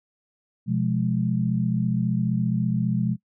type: chord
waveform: sine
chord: F diminished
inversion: second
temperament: just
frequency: 125.72 / 174.61 / 209.5 Hz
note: Cb3 / F3 / Ab3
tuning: +31 / 0 / +15 cents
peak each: -25 dBFS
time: 0.66-3.17 s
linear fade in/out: 50 ms
effects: noise-tail reverb RT60 0.1 s tail -22 dB re dry